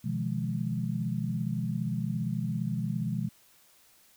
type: chord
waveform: sine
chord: F half-diminished seventh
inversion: second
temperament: just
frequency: 125.72 / 157.15 / 174.61 / 209.5 Hz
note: Cb3 / Eb3 / F3 / Ab3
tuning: +31 / +18 / 0 / +15 cents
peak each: -33 / -35 / -34 / -34 dBFS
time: 0.04-3.29 s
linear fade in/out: 10 ms
effects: white hiss -61 dBFS RMS until 4.16 s